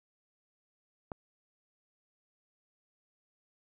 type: click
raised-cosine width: 1 ms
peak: -24 dBFS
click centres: 1.118 s
effects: none